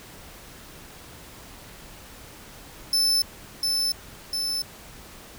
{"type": "tone with echo", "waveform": "40% pulse", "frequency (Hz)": 5274, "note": "E8", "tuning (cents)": 0, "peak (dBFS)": -18, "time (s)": [2.93, 3.22], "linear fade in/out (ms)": 2, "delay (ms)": 700, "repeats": 2, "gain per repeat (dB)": -3, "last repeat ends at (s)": 4.62, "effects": ["pink hiss -45 dBFS RMS until 5.38 s"]}